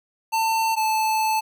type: tone pair in turn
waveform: square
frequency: 895 / 874.6 Hz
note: A5 / A5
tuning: +29 / -11 cents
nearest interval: unison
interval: 40 cents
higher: first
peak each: -20 dBFS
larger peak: neither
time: 0.32-0.76 / 0.76-1.41 s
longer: second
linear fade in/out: 20 ms
effects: 10-bit